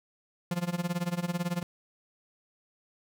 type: tone with tremolo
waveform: 45% pulse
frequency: 174.61 Hz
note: F3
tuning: in tune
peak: -26 dBFS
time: 0.51-1.63 s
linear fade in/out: 2 ms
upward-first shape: sine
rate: 18 Hz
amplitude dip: 90%
effects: none